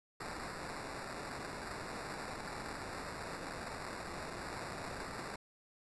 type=noise with sample-and-hold; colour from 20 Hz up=violet; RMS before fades=-44 dBFS; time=0.2-5.36 s; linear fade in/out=5 ms; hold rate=3150 Hz; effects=resampled to 24000 Hz